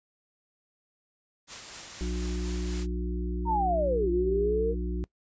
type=noise with tremolo; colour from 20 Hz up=white; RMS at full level=-40 dBFS; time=1.47-2.87 s; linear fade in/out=50 ms; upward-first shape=sine; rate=4.1 Hz; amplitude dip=25%
type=harmonic tone; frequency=60 Hz; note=B1; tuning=49 cents flat; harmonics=1 / 3 / 5 / 6; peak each=-30 / -36 / -39 / -38 dBFS; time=2.01-5.04 s; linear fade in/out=0 ms
type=linear two-way sweep; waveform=sine; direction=down then up; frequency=942 to 344.4 to 467.9 Hz; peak=-24 dBFS; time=3.45-4.75 s; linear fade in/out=50 ms; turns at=4.1 s
effects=noise-tail reverb RT60 0.1 s tail -22 dB re dry + resampled to 16000 Hz